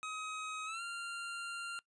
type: tone with pitch glide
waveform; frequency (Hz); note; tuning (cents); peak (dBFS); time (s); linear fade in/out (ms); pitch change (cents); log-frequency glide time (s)
25% pulse; 1266 to 1388.6; D#6 to F6; +30 to -10; -36; 0.03-1.79; 0; +160; 0.65-0.82
effects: noise-tail reverb RT60 0.1 s tail -21 dB re dry + resampled to 22050 Hz